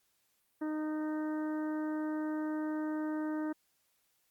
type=harmonic tone; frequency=308 Hz; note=D#4; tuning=17 cents flat; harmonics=1 / 2 / 3 / 4 / 5 / 6; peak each=-33 / -44 / -47 / -50 / -50 / -55 dBFS; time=0.61-3.53 s; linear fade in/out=10 ms; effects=white hiss -75 dBFS RMS until 4.3 s + Opus 48 kbps